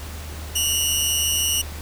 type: tone pair together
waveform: 15% pulse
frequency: 2817 / 2963 Hz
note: F7 / F#7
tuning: +14 / +2 cents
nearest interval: minor second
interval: 88 cents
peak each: -15 dBFS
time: 0.55-1.62 s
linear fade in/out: 10 ms
effects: added 76 Hz sine -32 dBFS peak until 1.81 s + pink hiss -38 dBFS RMS until 1.81 s